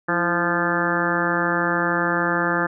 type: harmonic tone with a mistuned harmonic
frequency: 173.5 Hz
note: F3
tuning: 11 cents flat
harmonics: 1 / 2 / 3 / 4 / 5 / 6 / 7 / 8 / 9 / 10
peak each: -28 / -26 / -28 / -31 / -29 / -32 / -27 / -28 / -27 / -26 dBFS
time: 0.08-2.67 s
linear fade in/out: 10 ms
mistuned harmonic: 2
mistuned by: -55 cents
effects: none